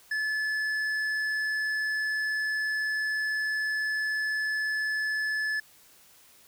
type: tone with tanh clipping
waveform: sine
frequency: 1727 Hz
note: A6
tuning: 33 cents flat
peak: -28 dBFS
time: 0.11-5.6 s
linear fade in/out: 5 ms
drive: 8 dB
effects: white hiss -57 dBFS RMS until 6.47 s